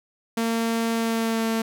sawtooth tone with pitch glide, 228.4 to 225 Hz, A#3 to A3, -35 to +39 cents, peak -18 dBFS, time 0.37-1.62 s, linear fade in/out 5 ms, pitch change -26 cents, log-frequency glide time 0.94-1.46 s, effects none

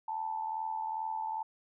sine tone with amplitude modulation, 880 Hz, A5, in tune, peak -30 dBFS, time 0.08-1.43 s, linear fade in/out 5 ms, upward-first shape sine, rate 82.4 Hz, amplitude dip 65%, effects none

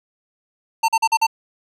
square tone bursts, 900 Hz, A5, 39 cents sharp, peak -14 dBFS, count 5, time 0.83-1.268 s, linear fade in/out 10 ms, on 54 ms, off 42 ms, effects low-pass 10000 Hz 12 dB/octave

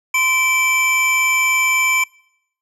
square tone pair together, 1036.6 / 2327 Hz, C6 / D7, -16 / -17 cents, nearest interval octave + major second, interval 1399 cents, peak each -23 / -15 dBFS, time 0.14-2.04 s, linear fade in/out 5 ms, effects noise-tail reverb RT60 0.8 s tail -26 dB re dry + low-pass 11000 Hz 12 dB/octave

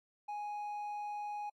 sine tone with hard clipping, 830.6 Hz, G#5, in tune, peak -39 dBFS, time 0.28-1.5 s, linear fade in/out 10 ms, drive 3 dB, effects AAC 64 kbps

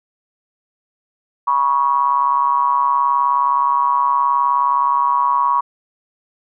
triangle ring-modulated tone, 69.6 Hz, C#2, 8 cents sharp, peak -8 dBFS, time 1.47-5.61 s, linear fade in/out 10 ms, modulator 1040 Hz, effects none

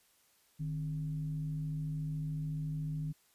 sine tone with frequency modulation, 152.3 Hz, D#3, 37 cents flat, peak -34 dBFS, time 0.59-3.13 s, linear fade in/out 20 ms, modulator 114 Hz, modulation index 0.36, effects white hiss -69 dBFS RMS until 3.34 s + resampled to 32000 Hz

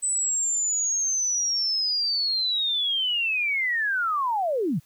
sine linear sweep, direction down, 8080 to 118.8 Hz, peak -22 dBFS, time 0.02-4.8 s, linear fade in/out 20 ms, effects white hiss -61 dBFS RMS until 4.85 s

